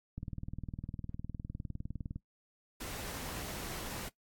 click train, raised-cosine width 5 ms, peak -28 dBFS, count 40, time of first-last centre 0.18-2.16 s, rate 19.7 Hz
pink noise, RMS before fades -42 dBFS, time 2.8-4.09 s, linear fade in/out 10 ms
effects noise-tail reverb RT60 0.1 s tail -18 dB re dry + AAC 64 kbps

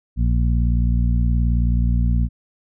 harmonic tone, 58.9 Hz, A#1, 19 cents sharp, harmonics 1 / 2 / 3 / 4, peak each -16 / -22 / -26 / -28 dBFS, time 0.16-2.29 s, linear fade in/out 50 ms, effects none

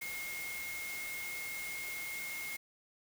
sine tone in noise, 2148 Hz, C7, 45 cents sharp, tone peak -40 dBFS, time 0.01-2.57 s, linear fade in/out 10 ms, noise white, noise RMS -45 dBFS, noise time 0.01-2.57 s, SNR +2 dB, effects none

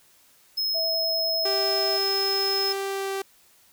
square tone, 5160 Hz, E8, 38 cents flat, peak -24 dBFS, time 0.57-2.73 s, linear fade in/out 10 ms
sine tone with vibrato, 648 Hz, E5, 30 cents flat, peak -29 dBFS, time 0.74-1.98 s, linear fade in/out 20 ms, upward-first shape sine, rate 9.8 Hz, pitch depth 11 cents each way
sawtooth tone with pitch glide, 392 to 389.5 Hz, G4 to G4, 0 to -11 cents, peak -23 dBFS, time 1.45-3.22 s, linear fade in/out 5 ms, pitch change -11 cents, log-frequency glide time 2.88-3.11 s
effects white hiss -58 dBFS RMS until 3.72 s

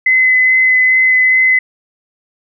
sine tone with vibrato, 2032 Hz, B6, 49 cents sharp, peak -7 dBFS, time 0.06-1.59 s, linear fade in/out 5 ms, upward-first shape sine, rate 2.4 Hz, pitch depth 10 cents each way, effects none

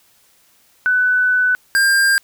sine / square tone pair in turn, 1497 / 1599.3 Hz, F#6 / G6, +20 / +34 cents, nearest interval minor second, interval 114 cents, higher second, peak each -12 dBFS, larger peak neither, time 0.86-1.55 / 1.75-2.18 s, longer first, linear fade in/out 0 ms, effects white hiss -55 dBFS RMS until 2.23 s

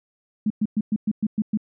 sine tone bursts, 213.2 Hz, G#3, 46 cents sharp, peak -18 dBFS, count 8, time 0.46-1.574 s, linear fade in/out 5 ms, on 43 ms, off 110 ms, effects none

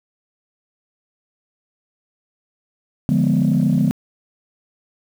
sine chord, D diminished seventh, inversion none, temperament equal, 146.83 / 174.61 / 207.7 / 246.9 Hz, D3 / F3 / Ab3 / Cb4, 0 / 0 / 0 / 0 cents, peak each -18 dBFS, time 3.09-3.91 s, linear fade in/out 0 ms, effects tanh soft clip ceiling -8 dBFS + 7-bit

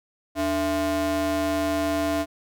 square ring-modulated tone, 187.2 Hz, F#3, 20 cents sharp, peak -20 dBFS, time 0.35-2.26 s, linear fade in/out 50 ms, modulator 481 Hz, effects none

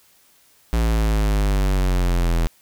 square exponential sweep, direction down, 57.4 to 41.2 Hz, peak -17 dBFS, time 0.73-2.47 s, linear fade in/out 0 ms, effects white hiss -56 dBFS RMS until 2.61 s

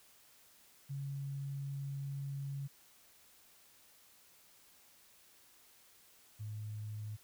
sine tone pair in turn, 138.8 / 106.67 Hz, C#3 / G#2, +3 / +47 cents, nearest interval perfect fourth, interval 456 cents, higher first, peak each -38 / -40 dBFS, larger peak first, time 0.89-2.68 / 6.39-7.17 s, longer first, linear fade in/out 20 ms, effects white hiss -64 dBFS RMS until 7.23 s

